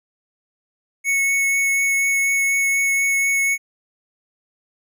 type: tone with vibrato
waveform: square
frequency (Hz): 2206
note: C#7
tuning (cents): -9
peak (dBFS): -17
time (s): 1.04-3.58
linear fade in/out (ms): 50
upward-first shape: triangle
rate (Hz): 4.1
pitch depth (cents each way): 10
effects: none